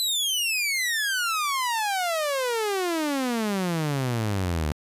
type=exponential sweep; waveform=sawtooth; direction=down; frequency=4068 to 72.5 Hz; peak=-20 dBFS; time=0-4.72 s; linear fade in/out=0 ms; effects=resampled to 32000 Hz